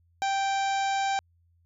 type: harmonic tone with a mistuned harmonic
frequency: 784 Hz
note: G5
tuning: in tune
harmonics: 1 / 2 / 3 / 4 / 5 / 6 / 7 / 8 / 9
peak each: -25 / -35 / -37 / -42 / -41 / -47 / -45 / -47 / -44 dBFS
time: 0.22-1.19 s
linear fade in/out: 0 ms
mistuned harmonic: 5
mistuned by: -27 cents
effects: added 85 Hz sine -62 dBFS peak until 1.65 s